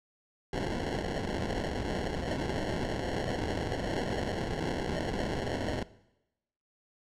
white noise with sample-and-hold, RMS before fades -33 dBFS, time 0.53-5.83 s, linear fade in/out 2 ms, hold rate 1225 Hz, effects noise-tail reverb RT60 0.9 s tail -19 dB re dry + low-pass 6000 Hz 12 dB/octave

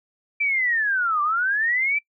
sine linear two-way sweep, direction down then up, 2349 to 1158 to 2349 Hz, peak -19 dBFS, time 0.4-1.99 s, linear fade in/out 10 ms, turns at 1.22 s, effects noise-tail reverb RT60 0.1 s tail -24 dB re dry

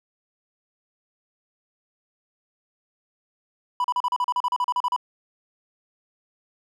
triangle tone bursts, 987.8 Hz, B5, in tune, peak -18 dBFS, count 15, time 3.8-4.963 s, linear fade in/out 2 ms, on 43 ms, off 37 ms, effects none

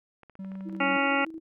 clicks, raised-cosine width 0.5 ms, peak -35 dBFS, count 9, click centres 0.233 / 0.297 / 0.354 / 0.447 / 0.518 / 0.554 / 0.608 / 0.696 / 0.75 s
triangle tone, 192 Hz, G3, 36 cents flat, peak -33 dBFS, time 0.39-0.97 s, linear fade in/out 5 ms
sine tone with tremolo, 322.9 Hz, E4, 36 cents flat, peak -35 dBFS, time 0.65-1.4 s, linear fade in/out 20 ms, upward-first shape square, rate 13 Hz, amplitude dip 50%
harmonic tone, 277.5 Hz, C#4, 2 cents sharp, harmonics 1 / 2 / 3 / 4 / 5 / 7 / 8 / 9 / 10, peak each -29 / -31 / -30 / -35 / -29 / -32 / -33 / -35 / -33 dBFS, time 0.8-1.25 s, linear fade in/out 5 ms
effects none

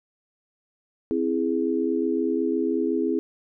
sine chord, C augmented, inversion none, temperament equal, 261.6 / 329.6 / 415.3 Hz, C4 / E4 / G#4, 0 / 0 / 0 cents, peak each -26 / -25 / -26 dBFS, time 1.11-3.19 s, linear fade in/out 0 ms, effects none

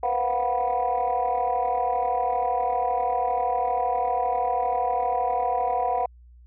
sine tone cluster, 476.4 / 509 / 703 / 743 / 980 Hz, A#4 / C5 / F5 / F#5 / B5, +38 / -48 / +11 / +7 / -14 cents, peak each -32 / -30 / -26 / -24 / -29 dBFS, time 0.03-6.06 s, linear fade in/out 5 ms, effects tanh soft clip ceiling -15 dBFS + added 60 Hz sine -47 dBFS peak until 6.46 s

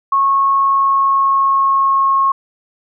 sine tone with pitch glide, 1096 to 1087.2 Hz, C#6 to C#6, -20 to -34 cents, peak -10 dBFS, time 0.12-2.32 s, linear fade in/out 5 ms, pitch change -14 cents, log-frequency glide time 0.57-2.14 s, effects none

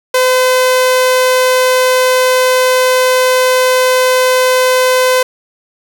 sawtooth tone, 510 Hz, C5, 44 cents flat, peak -4 dBFS, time 0.14-5.23 s, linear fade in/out 5 ms, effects 7-bit

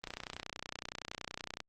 click train, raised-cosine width 0.2 ms, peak -22 dBFS, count 49, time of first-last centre 0.04-1.604 s, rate 30.7 Hz, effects Opus 24 kbps

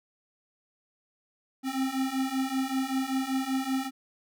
square beating tone pair, 261.6 / 266.8 Hz, C4 / C4, 0 / +34 cents, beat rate 5.2 Hz, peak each -32 / -30 dBFS, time 1.63-3.91 s, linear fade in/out 50 ms, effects none

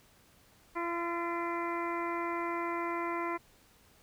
harmonic tone with a mistuned harmonic, 340.9 Hz, F4, 42 cents flat, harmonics 1 / 2 / 3 / 4 / 5 / 6 / 7, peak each -36 / -41 / -36 / -42 / -48 / -42 / -48 dBFS, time 0.75-3.38 s, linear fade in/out 20 ms, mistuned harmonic 5, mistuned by +45 cents, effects pink hiss -63 dBFS RMS until 4.02 s

